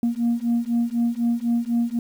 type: beating tone pair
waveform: sine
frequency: 233.4 / 237.4 Hz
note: A#3 / A#3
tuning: +2 / +32 cents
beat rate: 4 Hz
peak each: -21 dBFS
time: 0.03-1.99 s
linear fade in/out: 2 ms
effects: tanh soft clip ceiling -15 dBFS + 8-bit